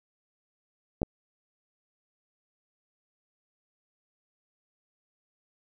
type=clicks; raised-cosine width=2 ms; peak=-15 dBFS; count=2; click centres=1.018 / 1.031 s; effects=none